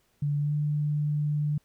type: tone with pitch glide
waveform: sine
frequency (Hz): 145.3 to 148.52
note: D3 to D3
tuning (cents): -18 to +20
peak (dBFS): -24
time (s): 0.22-1.58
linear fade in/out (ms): 5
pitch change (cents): +38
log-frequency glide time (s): 0.39-0.53
effects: pink hiss -69 dBFS RMS until 1.64 s